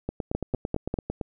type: two click trains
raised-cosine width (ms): 2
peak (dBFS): -15 / -12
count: 11 / 4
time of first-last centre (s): 0.09-1.212 / 0.35-0.941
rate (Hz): 8.91 / 5.08
effects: none